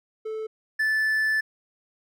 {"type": "tone pair in turn", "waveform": "triangle", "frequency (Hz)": [437.4, 1749.6], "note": ["A4", "A6"], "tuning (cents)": [-10, -10], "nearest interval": "2 octaves", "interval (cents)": 2400, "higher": "second", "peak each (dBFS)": [-27, -19], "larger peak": "second", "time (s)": [[0.25, 0.47], [0.79, 1.41]], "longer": "second", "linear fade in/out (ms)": 10, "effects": []}